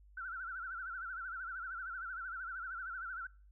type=tone with vibrato; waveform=sine; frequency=1437 Hz; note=F6; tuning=49 cents sharp; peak=-40 dBFS; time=0.17-3.27 s; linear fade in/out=5 ms; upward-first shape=sine; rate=13 Hz; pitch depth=130 cents each way; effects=noise-tail reverb RT60 0.4 s tail -24 dB re dry + added 50 Hz sine -58 dBFS peak until 3.51 s